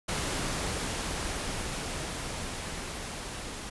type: noise with level ramp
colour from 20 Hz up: pink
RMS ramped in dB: -31 to -39 dBFS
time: 0.08-3.7 s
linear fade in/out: 10 ms
effects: resampled to 24000 Hz